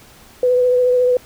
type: tone with vibrato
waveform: sine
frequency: 498.3 Hz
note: B4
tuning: 15 cents sharp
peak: -11 dBFS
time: 0.43-1.17 s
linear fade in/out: 2 ms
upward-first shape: triangle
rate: 14 Hz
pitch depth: 23 cents each way
effects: pink hiss -45 dBFS RMS until 1.25 s